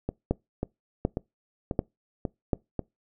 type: two click trains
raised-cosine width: 2 ms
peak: -15 / -10 dBFS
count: 6 / 4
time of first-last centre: 0.09-2.793 / 0.31-2.532 s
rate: 1.85 / 1.35 Hz
effects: noise-tail reverb RT60 0.2 s tail -24 dB re dry